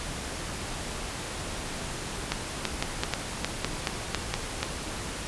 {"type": "clicks", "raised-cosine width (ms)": 0.2, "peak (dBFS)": -8, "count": 11, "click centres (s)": [2.32, 2.653, 2.825, 3.035, 3.137, 3.446, 3.646, 3.872, 4.147, 4.34, 4.63], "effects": ["pink hiss -35 dBFS RMS until 5.27 s", "resampled to 24000 Hz"]}